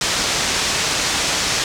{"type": "low-pass noise", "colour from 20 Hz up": "white", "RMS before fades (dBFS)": -20, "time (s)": [0.01, 1.64], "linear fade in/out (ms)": 2, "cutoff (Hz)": 7000, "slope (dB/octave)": 24, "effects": []}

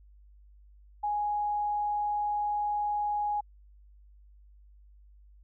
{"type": "tone", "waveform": "sine", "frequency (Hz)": 830.6, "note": "G#5", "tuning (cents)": 0, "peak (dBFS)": -27, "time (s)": [1.03, 3.41], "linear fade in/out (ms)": 10, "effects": ["added 50 Hz sine -53 dBFS peak until 5.43 s"]}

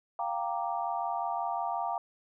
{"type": "chord", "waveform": "sine", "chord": "G minor seventh", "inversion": "third", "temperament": "equal", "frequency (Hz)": [698.5, 784, 932.3, 1174.7], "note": ["F5", "G5", "Bb5", "D6"], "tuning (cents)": [0, 0, 0, 0], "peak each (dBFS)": [-34, -35, -35, -39], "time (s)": [0.19, 1.98], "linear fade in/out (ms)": 2, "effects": []}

